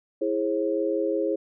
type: chord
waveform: sine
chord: E augmented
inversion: none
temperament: equal with one note detuned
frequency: 329.6 / 415.3 / 536.7 Hz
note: E4 / G#4 / B#4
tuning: 0 / 0 / +44 cents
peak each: -27 dBFS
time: 0.21-1.36 s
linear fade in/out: 10 ms
effects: none